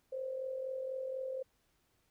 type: tone with amplitude modulation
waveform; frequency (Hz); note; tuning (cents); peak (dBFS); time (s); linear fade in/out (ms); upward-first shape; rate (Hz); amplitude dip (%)
sine; 523.3; C5; 0; -34; 0.12-1.43; 10; sine; 44.1; 55
effects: pink hiss -75 dBFS RMS until 2.1 s